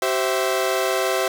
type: chord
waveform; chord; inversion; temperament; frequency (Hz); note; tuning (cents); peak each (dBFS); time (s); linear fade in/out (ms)
sawtooth; C major; second; equal with one note detuned; 382.8 / 523.3 / 659.3; G4 / C5 / E5; -41 / 0 / 0; -20; 0.02-1.28; 2
effects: none